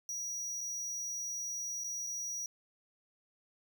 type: tone with dropouts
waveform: square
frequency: 5790 Hz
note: F#8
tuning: 38 cents flat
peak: -37 dBFS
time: 0.09-2.46 s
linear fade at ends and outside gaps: 1 ms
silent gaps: 0.608-0.612 / 1.838-1.843 / 2.067-2.071 s
effects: none